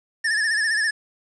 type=tone with vibrato; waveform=square; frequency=1755 Hz; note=A6; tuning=5 cents flat; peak=-20 dBFS; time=0.24-0.91 s; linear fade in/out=10 ms; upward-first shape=sine; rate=15 Hz; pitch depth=79 cents each way; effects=resampled to 22050 Hz + 8-bit